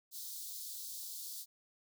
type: high-pass noise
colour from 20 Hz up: white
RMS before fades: -45 dBFS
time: 0.11-1.46 s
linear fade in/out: 50 ms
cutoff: 3700 Hz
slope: 48 dB/octave
effects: none